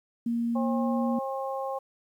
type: tone with pitch glide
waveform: sine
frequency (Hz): 234 to 236.3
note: A#3 to A#3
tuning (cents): +7 to +24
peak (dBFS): -25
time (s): 0.26-1.19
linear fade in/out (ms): 5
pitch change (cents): +17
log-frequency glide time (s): 0.62-0.86
type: harmonic tone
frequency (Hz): 268.3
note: C4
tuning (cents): +44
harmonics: 2 / 3 / 4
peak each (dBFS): -32 / -34 / -37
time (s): 0.55-1.79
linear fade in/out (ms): 10
effects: 10-bit